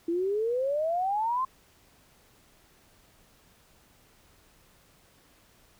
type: exponential sweep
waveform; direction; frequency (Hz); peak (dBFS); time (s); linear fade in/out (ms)
sine; up; 329.6 to 1067; -25; 0.08-1.45; 5
effects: pink hiss -61 dBFS RMS until 5.79 s